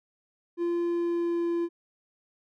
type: tone with pitch glide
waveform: triangle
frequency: 344.2 to 341.2 Hz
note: F4 to F4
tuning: -25 to -40 cents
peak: -23 dBFS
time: 0.57-1.69 s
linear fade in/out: 50 ms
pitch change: -15 cents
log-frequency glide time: 0.83-1.47 s
effects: none